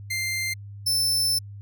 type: tone pair in turn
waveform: sawtooth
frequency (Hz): 2093 / 5292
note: C7 / E8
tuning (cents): 0 / +6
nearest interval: octave + major third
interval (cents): 1606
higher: second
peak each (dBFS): -22 / -18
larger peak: second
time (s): 0.1-0.54 / 0.86-1.39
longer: second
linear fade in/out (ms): 10
effects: added 101 Hz sine -37 dBFS peak until 1.61 s